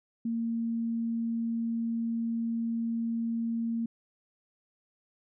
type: tone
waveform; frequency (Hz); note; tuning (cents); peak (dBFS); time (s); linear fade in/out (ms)
sine; 230; A#3; -23; -28; 0.25-3.86; 5
effects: none